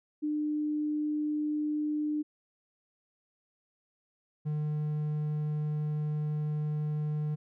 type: tone pair in turn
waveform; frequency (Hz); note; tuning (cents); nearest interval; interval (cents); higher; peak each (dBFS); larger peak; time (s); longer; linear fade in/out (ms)
sine / triangle; 300.7 / 151; D4 / D3; +41 / +48; octave; 1193; first; -28 / -27; second; 0.22-2.23 / 4.45-7.36; second; 20
effects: none